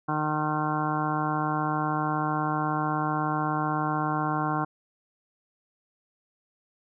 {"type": "harmonic tone", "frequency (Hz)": 152.7, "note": "D#3", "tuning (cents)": -32, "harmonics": [1, 2, 3, 4, 5, 6, 7, 8, 9, 10], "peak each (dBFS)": [-31, -31, -40, -40, -31, -36, -31, -43, -34, -42], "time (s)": [0.08, 4.65], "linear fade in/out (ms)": 10, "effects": []}